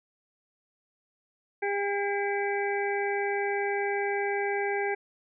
harmonic tone with a mistuned harmonic, 402.8 Hz, G4, 47 cents sharp, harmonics 1 / 2 / 4 / 5 / 6, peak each -29 / -32 / -35 / -36 / -37 dBFS, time 1.62-4.95 s, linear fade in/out 10 ms, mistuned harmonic 6, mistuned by -83 cents, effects none

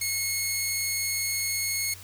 10% pulse tone, 2177 Hz, C#7, 32 cents flat, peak -17 dBFS, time 0.01-1.94 s, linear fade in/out 5 ms, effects added 93 Hz sine -47 dBFS peak until 2.03 s + white hiss -47 dBFS RMS until 2.03 s

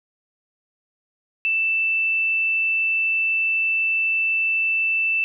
sine tone, 2654 Hz, E7, 11 cents sharp, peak -18 dBFS, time 1.45-5.24 s, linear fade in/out 0 ms, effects none

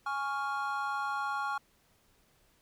triangle chord, Db major, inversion second, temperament equal, 830.6 / 1108.7 / 1396.9 Hz, Ab5 / Db6 / F6, 0 / 0 / 0 cents, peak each -34 dBFS, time 0.06-1.58 s, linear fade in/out 5 ms, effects pink hiss -68 dBFS RMS until 2.61 s

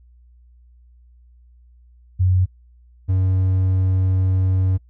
sine / triangle tone pair in turn, 92 / 93.77 Hz, F#2 / F#2, -9 / +24 cents, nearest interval unison, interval 33 cents, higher second, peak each -13 dBFS, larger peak neither, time 2.19-2.46 / 3.08-4.78 s, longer second, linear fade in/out 20 ms, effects noise-tail reverb RT60 0.1 s tail -25 dB re dry + added 60 Hz sine -47 dBFS peak until 4.89 s

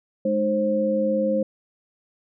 sine tone cluster, 209.8 / 306.7 / 530 Hz, G#3 / D#4 / C5, +18 / -25 / +22 cents, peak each -24 / -29 / -21 dBFS, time 0.25-1.43 s, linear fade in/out 5 ms, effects none

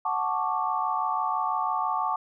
sine chord, D major seventh, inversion first, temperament equal, 740 / 880 / 1108.7 / 1174.7 Hz, F#5 / A5 / C#6 / D6, 0 / 0 / 0 / 0 cents, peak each -31 / -29 / -30 / -30 dBFS, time 0.05-2.16 s, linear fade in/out 5 ms, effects none

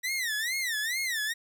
sawtooth tone with vibrato, 1913 Hz, A#6, 44 cents sharp, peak -25 dBFS, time 0.03-1.34 s, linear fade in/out 20 ms, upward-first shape sine, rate 2.3 Hz, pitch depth 210 cents each way, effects none

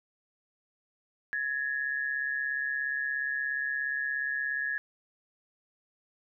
sine tone pair together, 1676 / 1813 Hz, G#6 / A#6, +15 / -49 cents, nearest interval minor second, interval 136 cents, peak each -30 / -35 dBFS, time 1.33-4.78 s, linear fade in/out 0 ms, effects none

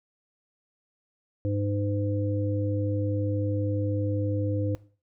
harmonic tone, 101.8 Hz, G#2, 34 cents flat, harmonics 1 / 3 / 5, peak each -26 / -31 / -33 dBFS, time 1.45-4.75 s, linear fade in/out 0 ms, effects noise-tail reverb RT60 0.4 s tail -19 dB re dry

